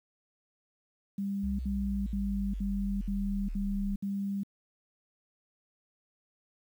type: tone bursts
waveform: sine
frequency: 198.6 Hz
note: G3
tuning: 23 cents sharp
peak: -30 dBFS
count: 7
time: 1.18-4.434 s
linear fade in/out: 5 ms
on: 410 ms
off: 64 ms
type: exponential sweep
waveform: sine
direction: down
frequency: 67.1 to 32.7 Hz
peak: -33 dBFS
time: 1.43-3.96 s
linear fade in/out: 10 ms
effects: 10-bit